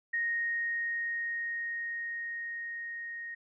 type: tone with level ramp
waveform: sine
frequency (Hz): 1864.7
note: A#6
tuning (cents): 0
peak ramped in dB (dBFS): -28 to -38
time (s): 0.13-3.35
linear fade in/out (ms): 10
effects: none